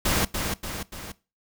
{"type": "noise with echo", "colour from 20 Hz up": "pink", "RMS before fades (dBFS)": -23, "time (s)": [0.05, 0.25], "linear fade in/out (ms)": 5, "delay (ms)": 290, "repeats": 3, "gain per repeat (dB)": -5, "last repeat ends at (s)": 1.12, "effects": ["noise-tail reverb RT60 0.3 s tail -20 dB re dry"]}